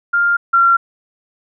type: tone pair in turn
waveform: sine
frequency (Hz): 1400 / 1372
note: F6 / F6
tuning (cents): +4 / -31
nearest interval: unison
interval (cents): 35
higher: first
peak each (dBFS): -11 / -8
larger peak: second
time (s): 0.13-0.37 / 0.53-0.77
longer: neither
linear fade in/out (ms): 10
effects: none